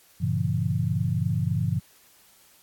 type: chord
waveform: sine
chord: G diminished seventh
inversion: none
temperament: just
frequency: 98 / 117.6 / 141.12 / 169.34 Hz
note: G2 / Bb2 / Db3 / Fb3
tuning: 0 / +16 / +31 / +47 cents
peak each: -28 dBFS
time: 0.2-1.8 s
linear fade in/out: 20 ms
effects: white hiss -57 dBFS RMS until 2.62 s + AAC 64 kbps